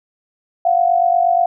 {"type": "tone pair together", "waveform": "sine", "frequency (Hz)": [691.6, 740], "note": ["F5", "F#5"], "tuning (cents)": [-17, 0], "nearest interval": "minor second", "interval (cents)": 117, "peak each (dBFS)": [-13, -16], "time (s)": [0.65, 1.46], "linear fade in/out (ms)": 5, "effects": []}